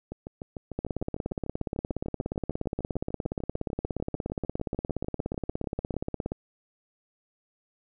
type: two click trains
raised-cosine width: 2 ms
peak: -23 / -16 dBFS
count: 40 / 95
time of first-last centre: 0.12-5.941 / 0.79-6.319 s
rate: 6.7 / 17 Hz
effects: none